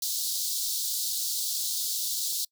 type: high-pass noise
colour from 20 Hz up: pink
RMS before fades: -30 dBFS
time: 0.02-2.45 s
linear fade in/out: 5 ms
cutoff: 3800 Hz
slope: 48 dB/octave
effects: noise-tail reverb RT60 0.1 s tail -26 dB re dry